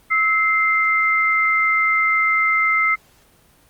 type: tone pair together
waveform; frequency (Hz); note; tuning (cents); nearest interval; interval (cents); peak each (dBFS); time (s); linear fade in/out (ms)
sine; 1300 / 2086; E6 / C7; -24 / -6; minor sixth; 818; -19 / -16; 0.1-2.96; 20
effects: pink hiss -54 dBFS RMS until 3.69 s + Opus 32 kbps